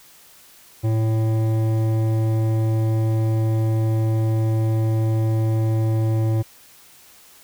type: tone with hard clipping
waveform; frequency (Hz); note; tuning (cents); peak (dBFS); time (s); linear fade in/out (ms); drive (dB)
sine; 110.9; A2; +14; -19; 0.83-6.43; 20; 12
effects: white hiss -49 dBFS RMS until 7.43 s